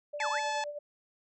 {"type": "tone with tremolo", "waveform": "sine", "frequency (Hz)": 587.3, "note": "D5", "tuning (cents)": 0, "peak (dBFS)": -34, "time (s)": [0.13, 0.79], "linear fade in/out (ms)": 10, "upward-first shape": "sine", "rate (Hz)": 9.5, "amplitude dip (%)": 60}
{"type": "exponential two-way sweep", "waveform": "sine", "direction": "down then up", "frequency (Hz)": [2794, 815, 2393], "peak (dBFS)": -33, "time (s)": [0.19, 0.4], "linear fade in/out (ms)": 20, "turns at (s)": 0.29}
{"type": "harmonic tone", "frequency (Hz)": 866, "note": "A5", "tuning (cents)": -28, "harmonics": [1, 2, 3, 4, 5, 6, 7, 8, 9], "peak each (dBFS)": [-32, -38, -42, -44, -46, -48, -49, -50, -51], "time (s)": [0.2, 0.64], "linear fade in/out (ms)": 2}
{"effects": []}